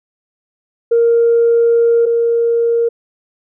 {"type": "tone pair in turn", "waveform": "sine", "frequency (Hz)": [466.2, 466.2], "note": ["A#4", "A#4"], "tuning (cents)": [0, 0], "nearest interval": "unison", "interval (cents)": 0, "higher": "neither", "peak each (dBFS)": [-7, -10], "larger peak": "first", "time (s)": [[0.91, 2.06], [2.06, 2.89]], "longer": "first", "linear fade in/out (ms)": 10, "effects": ["tanh soft clip ceiling -4 dBFS"]}